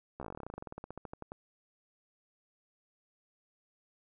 slowing click train, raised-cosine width 1 ms, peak -28 dBFS, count 27, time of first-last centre 0.2-1.319 s, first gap 14 ms, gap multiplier 1.08, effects none

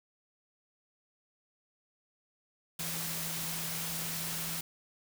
sine tone in noise, 164.81 Hz, E3, in tune, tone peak -43 dBFS, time 2.79-4.61 s, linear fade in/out 5 ms, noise white, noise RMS -37 dBFS, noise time 2.79-4.61 s, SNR -9 dB, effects none

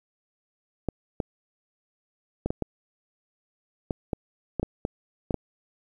clicks, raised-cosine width 2 ms, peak -13 dBFS, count 12, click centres 0.887 / 1.202 / 2.46 / 2.505 / 2.623 / 3.908 / 4.132 / 4.597 / 4.63 / 4.851 / 5.308 / 5.343 s, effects 9-bit

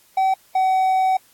triangle tone pair in turn, 764 / 755.2 Hz, G5 / F#5, -45 / +35 cents, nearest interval unison, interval 20 cents, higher first, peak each -13 dBFS, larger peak neither, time 0.17-0.34 / 0.55-1.17 s, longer second, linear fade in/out 5 ms, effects white hiss -55 dBFS RMS until 1.33 s + AAC 64 kbps

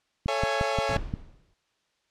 click train, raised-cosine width 5 ms, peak -16 dBFS, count 6, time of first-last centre 0.26-1.139 s, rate 5.69 Hz
sawtooth chord, A major seventh, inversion none, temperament equal with one note detuned, 440 / 554.4 / 675.4 / 830.6 Hz, A4 / C#5 / E5 / G#5, 0 / 0 / +42 / 0 cents, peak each -29 / -25 / -28 / -27 dBFS, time 0.28-0.97 s, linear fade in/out 2 ms
brown noise with exponential decay, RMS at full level -27 dBFS, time 0.89-1.54 s, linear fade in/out 2 ms, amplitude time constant 140 ms
effects white hiss -72 dBFS RMS until 2.1 s + low-pass 5000 Hz 12 dB/octave

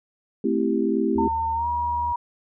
sine chord, A minor seventh, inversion none, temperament equal, 220 / 261.6 / 329.6 / 392 Hz, A3 / C4 / E4 / G4, 0 / 0 / 0 / 0 cents, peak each -25 dBFS, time 0.44-1.28 s, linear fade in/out 5 ms
triangle tone with vibrato, 77.8 Hz, D#2, in tune, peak -31 dBFS, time 1.15-2.13 s, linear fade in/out 10 ms, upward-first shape sine, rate 4.6 Hz, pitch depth 18 cents each way
sine tone with pitch glide, 907 to 957.6 Hz, A#5 to A#5, -48 to +46 cents, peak -22 dBFS, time 1.18-2.16 s, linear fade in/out 5 ms, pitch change +94 cents, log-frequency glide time 1.54-1.68 s
effects none

